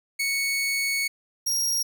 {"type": "tone pair in turn", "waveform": "sawtooth", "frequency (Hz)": [2217, 5619], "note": ["C#7", "F8"], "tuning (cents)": [0, 10], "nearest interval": "octave + major third", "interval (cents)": 1610, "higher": "second", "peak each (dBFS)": -20, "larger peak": "neither", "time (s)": [[0.19, 1.08], [1.46, 1.83]], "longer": "first", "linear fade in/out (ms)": 10, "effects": []}